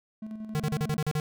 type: tone with tremolo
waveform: triangle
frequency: 217 Hz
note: A3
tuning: 24 cents flat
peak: -32 dBFS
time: 0.22-0.97 s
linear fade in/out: 5 ms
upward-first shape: square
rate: 11 Hz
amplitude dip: 45%
type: tone bursts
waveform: square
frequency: 152.4 Hz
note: D#3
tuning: 36 cents flat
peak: -26 dBFS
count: 8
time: 0.55-1.199 s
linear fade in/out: 0 ms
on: 47 ms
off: 39 ms
effects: none